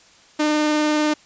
sawtooth tone with vibrato, 302.7 Hz, D#4, 48 cents flat, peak -13 dBFS, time 0.39-1.14 s, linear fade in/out 10 ms, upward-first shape square, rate 20 Hz, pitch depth 14 cents each way, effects white hiss -51 dBFS RMS until 1.25 s + resampled to 16000 Hz

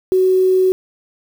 sine tone with quantisation, 373.5 Hz, F#4, 16 cents sharp, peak -10 dBFS, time 0.12-0.72 s, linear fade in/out 0 ms, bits 6, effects none

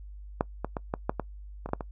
clicks, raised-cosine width 1 ms, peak -10 / -16 / -17 / -14 / -11 / -15 / -20 / -26 / -12 / -20 dBFS, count 10, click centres 0.409 / 0.646 / 0.768 / 0.939 / 1.095 / 1.197 / 1.66 / 1.69 / 1.734 / 1.808 s, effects noise-tail reverb RT60 0.1 s tail -23 dB re dry + added 50 Hz sine -41 dBFS peak until 1.91 s

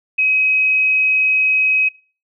sine tone, 2538 Hz, D#7, 34 cents sharp, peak -12 dBFS, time 0.18-1.89 s, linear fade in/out 10 ms, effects noise-tail reverb RT60 0.4 s tail -24 dB re dry

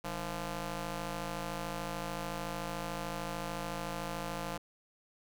10% pulse ring-modulated tone, 167.6 Hz, E3, 29 cents sharp, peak -25 dBFS, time 0.04-4.58 s, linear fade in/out 10 ms, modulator 362 Hz, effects none

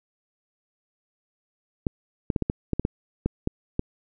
clicks, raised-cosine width 3 ms, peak -10 dBFS, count 11, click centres 1.868 / 2.302 / 2.362 / 2.423 / 2.499 / 2.733 / 2.796 / 2.851 / 3.26 / 3.474 / 3.794 s, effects none

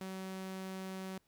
sawtooth tone, 189.2 Hz, F#3, 39 cents sharp, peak -37 dBFS, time 0.01-1.18 s, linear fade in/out 2 ms, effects pink hiss -75 dBFS RMS until 1.27 s

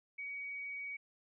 sine tone, 2257 Hz, C#7, 31 cents sharp, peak -40 dBFS, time 0.18-0.97 s, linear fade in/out 10 ms, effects none

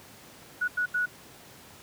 sine tone bursts at uneven times, 1466 Hz, F#6, 16 cents flat, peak -24 dBFS, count 3, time 0.61-0.68 / 0.77-0.86 / 0.94-1.06 s, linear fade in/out 10 ms, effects pink hiss -50 dBFS RMS until 1.82 s + high-pass 100 Hz 12 dB/octave

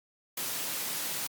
white high-pass noise, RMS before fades -34 dBFS, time 0.37-1.27 s, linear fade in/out 5 ms, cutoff 110 Hz, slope 96 dB/octave, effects Opus 48 kbps

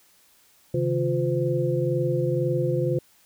sine tone cluster, 134.7 / 156.7 / 352.1 / 512 Hz, C#3 / D#3 / F4 / C5, -49 / +13 / +14 / -38 cents, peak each -25 / -30 / -26 / -27 dBFS, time 0.74-2.99 s, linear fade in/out 5 ms, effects white hiss -59 dBFS RMS until 3.25 s

